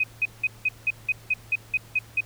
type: tone bursts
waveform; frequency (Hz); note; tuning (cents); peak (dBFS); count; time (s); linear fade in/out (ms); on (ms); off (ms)
sine; 2512; D#7; +16; -19; 11; 0-2.207; 5; 37; 180
effects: added 112 Hz sine -48 dBFS peak until 2.25 s + pink hiss -51 dBFS RMS until 2.25 s